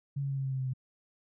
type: tone with pitch steps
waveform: sine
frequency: 140 / 138.39 / 136.8 / 135.23 / 133.68 / 132.14 / 130.62 / 129.12 Hz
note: C#3 / C#3 / C#3 / C#3 / C3 / C3 / C3 / C3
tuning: +18 / -3 / -23 / -43 / +38 / +17 / -3 / -23 cents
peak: -30 dBFS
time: 0.16-0.736 s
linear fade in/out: 10 ms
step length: 72 ms
effects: none